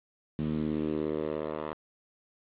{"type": "tone with band-pass filter sweep", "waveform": "10% pulse", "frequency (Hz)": 76.9, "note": "D#2", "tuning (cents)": -20, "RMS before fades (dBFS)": -32, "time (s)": [0.39, 1.73], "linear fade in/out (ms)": 0, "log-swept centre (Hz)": [190, 810], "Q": 1.9, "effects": ["resampled to 8000 Hz", "8-bit"]}